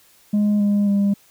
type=tone with pitch steps; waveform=sine; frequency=207.7 / 204.1 / 200.6 Hz; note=G#3 / G#3 / G3; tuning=0 / -30 / +40 cents; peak=-12 dBFS; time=0.33-1.14 s; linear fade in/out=10 ms; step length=270 ms; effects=tanh soft clip ceiling -14 dBFS + white hiss -54 dBFS RMS until 1.3 s